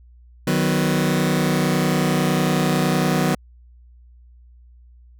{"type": "chord", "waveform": "sawtooth", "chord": "B major", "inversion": "first", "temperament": "just", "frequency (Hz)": [154.34, 185.21, 246.9], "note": ["D#3", "F#3", "B3"], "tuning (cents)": [-14, 2, 0], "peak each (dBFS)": [-17, -17, -19], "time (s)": [0.47, 3.35], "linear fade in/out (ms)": 5, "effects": ["added 60 Hz sine -45 dBFS peak until 5.19 s"]}